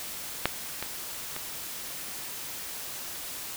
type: clicks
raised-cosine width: 0.3 ms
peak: -6 / -16 / -19 dBFS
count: 3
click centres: 0.456 / 0.826 / 1.364 s
effects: white hiss -38 dBFS RMS until 3.56 s